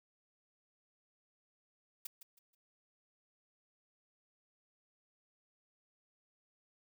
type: noise with echo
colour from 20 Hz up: blue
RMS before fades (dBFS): -42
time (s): 2.05-2.07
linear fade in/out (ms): 5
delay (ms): 160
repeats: 3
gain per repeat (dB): -11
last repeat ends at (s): 2.55
effects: none